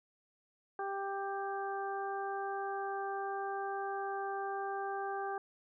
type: harmonic tone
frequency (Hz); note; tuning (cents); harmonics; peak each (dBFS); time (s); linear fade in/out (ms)
393.8; G4; +8; 1 / 2 / 3 / 4; -40 / -38 / -44 / -45; 0.79-5.38; 2
effects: none